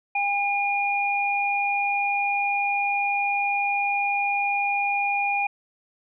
sine tone pair together, 806 / 2428 Hz, G5 / D#7, +48 / -43 cents, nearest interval octave + perfect fifth, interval 1909 cents, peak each -24 dBFS, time 0.15-5.47 s, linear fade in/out 5 ms, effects none

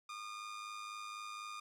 sawtooth tone with amplitude modulation, 1215 Hz, D#6, 42 cents flat, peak -38 dBFS, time 0.09-1.6 s, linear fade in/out 5 ms, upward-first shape sine, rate 104 Hz, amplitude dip 50%, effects low-pass 8000 Hz 12 dB/octave + 13-bit

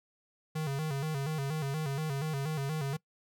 square tone with vibrato, 146.8 Hz, D3, in tune, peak -32 dBFS, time 0.55-2.97 s, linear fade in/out 10 ms, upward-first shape square, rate 4.2 Hz, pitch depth 110 cents each way, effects noise-tail reverb RT60 0.1 s tail -22 dB re dry

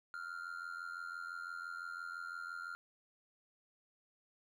triangle tone with amplitude modulation, 1396.9 Hz, F6, in tune, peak -37 dBFS, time 0.14-2.75 s, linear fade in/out 0 ms, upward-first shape sine, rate 85.9 Hz, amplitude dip 80%, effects none

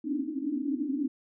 white band-pass noise, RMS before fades -31 dBFS, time 0.04-1.08 s, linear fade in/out 10 ms, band 260 to 300 Hz, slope 96 dB/octave, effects none

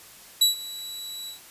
sawtooth tone with ADSR envelope, 3922 Hz, B7, 13 cents flat, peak -11 dBFS, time 0.41-1.4 s, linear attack 8 ms, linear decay 130 ms, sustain -20 dB, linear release 120 ms, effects white hiss -48 dBFS RMS until 1.5 s + resampled to 32000 Hz

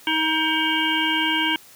harmonic tone with a mistuned harmonic, 315.8 Hz, D#4, 26 cents sharp, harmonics 1 / 3 / 5 / 7 / 9 / 10, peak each -26 / -26 / -26 / -26 / -26 / -26 dBFS, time 0.07-1.56 s, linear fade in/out 2 ms, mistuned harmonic 7, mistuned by +40 cents, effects white hiss -48 dBFS RMS until 1.75 s + high-pass 80 Hz 12 dB/octave

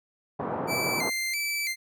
white band-pass noise, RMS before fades -31 dBFS, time 0.39-1.1 s, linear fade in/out 10 ms, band 110 to 1000 Hz, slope 24 dB/octave
sawtooth tone with vibrato, 2200 Hz, C#7, 14 cents flat, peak -24 dBFS, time 0.67-1.76 s, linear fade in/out 50 ms, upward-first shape square, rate 1.5 Hz, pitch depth 89 cents each way
effects none

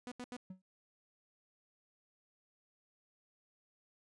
sawtooth tone bursts, 246.9 Hz, B3, in tune, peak -39 dBFS, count 3, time 0.07-0.366 s, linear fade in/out 0 ms, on 46 ms, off 79 ms
triangle tone with exponential decay, 186.5 Hz, F#3, 14 cents sharp, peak -40 dBFS, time 0.5-0.62 s, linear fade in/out 5 ms, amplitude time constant 26 ms
effects resampled to 22050 Hz

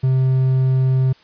triangle tone, 130.81 Hz, C3, in tune, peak -11 dBFS, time 0.03-1.13 s, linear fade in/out 10 ms, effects white hiss -51 dBFS RMS until 1.23 s + resampled to 11025 Hz

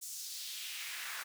pink noise with high-pass filter sweep, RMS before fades -43 dBFS, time 0.01-1.24 s, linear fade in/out 20 ms, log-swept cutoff 7300 to 1300 Hz, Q 1.8, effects none

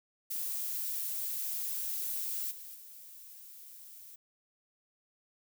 violet noise with level steps, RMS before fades -36 / -47 / -51 dBFS, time 0.3-4.16 s, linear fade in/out 10 ms, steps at 2.5 / 2.74 s, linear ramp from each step 20 ms, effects none

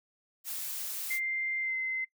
blue noise, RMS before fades -37 dBFS, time 0.44-1.2 s, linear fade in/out 50 ms
sine tone with pitch glide, 2093 to 2062 Hz, C7 to C7, 0 to -26 cents, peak -30 dBFS, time 1.1-2.05 s, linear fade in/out 10 ms, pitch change -26 cents, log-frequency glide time 1.6-1.76 s
effects noise-tail reverb RT60 0.1 s tail -21 dB re dry

